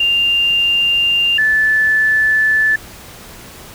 sine tone pair in turn, 2794 / 1745.4 Hz, F7 / A6, 0 / -14 cents, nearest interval minor sixth, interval 814 cents, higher first, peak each -11 / -10 dBFS, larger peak second, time 0-1.38 / 1.38-2.76 s, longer neither, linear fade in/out 5 ms, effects pink hiss -36 dBFS RMS until 3.74 s

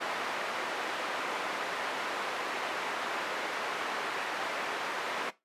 white band-pass noise, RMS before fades -35 dBFS, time 0-5.31 s, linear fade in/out 20 ms, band 390 to 1700 Hz, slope 12 dB/octave, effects noise-tail reverb RT60 0.2 s tail -17 dB re dry + resampled to 32000 Hz

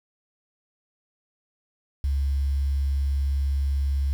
sine tone, 69.3 Hz, C#2, in tune, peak -20 dBFS, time 2.04-4.13 s, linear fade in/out 0 ms, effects tanh soft clip ceiling -17 dBFS + 8-bit

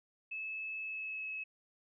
sine tone with pitch glide, 2603 to 2579 Hz, E7 to E7, -22 to -39 cents, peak -38 dBFS, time 0.31-1.44 s, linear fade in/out 10 ms, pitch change -17 cents, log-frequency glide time 0.78-1.28 s, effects none

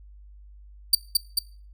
sawtooth tone with echo, 4626 Hz, D8, 27 cents flat, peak -10 dBFS, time 0.93-0.95 s, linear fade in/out 5 ms, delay 220 ms, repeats 2, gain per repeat -3 dB, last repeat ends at 1.39 s, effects noise-tail reverb RT60 0.4 s tail -20 dB re dry + added 50 Hz sine -45 dBFS peak until 1.73 s

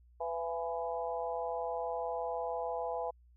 harmonic tone with a mistuned harmonic, 166.5 Hz, E3, 18 cents sharp, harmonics 3 / 4 / 5 / 6, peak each -38 / -38 / -39 / -44 dBFS, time 0.2-3.11 s, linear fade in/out 10 ms, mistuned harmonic 4, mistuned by +18 cents, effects added 60 Hz sine -59 dBFS peak until 3.36 s

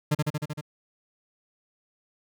40% pulse tone with echo, 150 Hz, D3, 37 cents sharp, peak -19 dBFS, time 0.11-0.15 s, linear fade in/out 10 ms, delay 77 ms, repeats 6, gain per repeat -2 dB, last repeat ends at 0.612 s, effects none

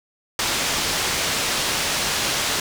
white low-pass noise, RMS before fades -23 dBFS, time 0.39-2.6 s, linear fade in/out 2 ms, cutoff 6000 Hz, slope 12 dB/octave, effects none

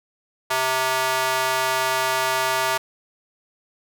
square tone with high-pass filter, 130.5 Hz, C3, 4 cents flat, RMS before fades -22 dBFS, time 0.5-2.78 s, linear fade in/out 10 ms, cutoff 870 Hz, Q 1.3, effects none

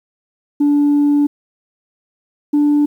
sine tone pair in turn, 290 / 293.2 Hz, D4 / D4, -22 / -3 cents, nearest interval unison, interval 19 cents, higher second, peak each -8 dBFS, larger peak neither, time 0.6-1.27 / 2.53-2.86 s, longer first, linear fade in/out 10 ms, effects tanh soft clip ceiling -8 dBFS + 8-bit

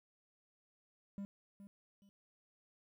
triangle tone with echo, 199.3 Hz, G3, 29 cents sharp, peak -39 dBFS, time 1.18-1.25 s, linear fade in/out 0 ms, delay 420 ms, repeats 2, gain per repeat -11 dB, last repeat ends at 2.09 s, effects 13-bit

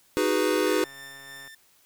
square chord, G# minor seventh, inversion second, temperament equal with one note detuned, 311.1 / 370 / 413.6 / 493.9 Hz, D#4 / F#4 / G#4 / B4, 0 / 0 / -7 / 0 cents, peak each -28 dBFS, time 0.17-0.84 s, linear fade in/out 0 ms
click train, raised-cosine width 0.5 ms, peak -36 dBFS, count 132, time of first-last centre 0.52-1.476 s, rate 137 Hz
sawtooth tone with tremolo, 1788 Hz, A6, 27 cents sharp, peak -37 dBFS, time 0.66-1.55 s, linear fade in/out 5 ms, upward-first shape sine, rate 3.2 Hz, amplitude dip 35%
effects white hiss -61 dBFS RMS until 1.85 s

